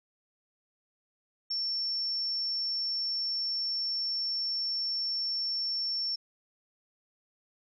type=tone; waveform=sine; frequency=5430 Hz; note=F8; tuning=50 cents flat; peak=-29 dBFS; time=1.5-6.16 s; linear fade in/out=10 ms; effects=none

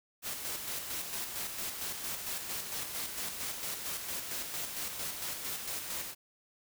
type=noise with tremolo; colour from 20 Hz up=white; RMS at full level=-37 dBFS; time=0.22-6.15 s; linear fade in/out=50 ms; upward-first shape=square; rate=4.4 Hz; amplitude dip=40%; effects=none

